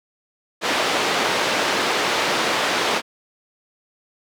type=band-pass noise; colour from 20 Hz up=pink; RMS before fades=-21 dBFS; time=0.61-3.02 s; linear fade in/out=50 ms; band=400 to 4500 Hz; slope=12 dB/octave; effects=none